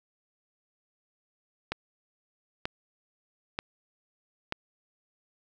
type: click train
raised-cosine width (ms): 0.3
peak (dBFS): -14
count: 4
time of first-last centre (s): 1.72-4.524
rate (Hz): 1.07
effects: none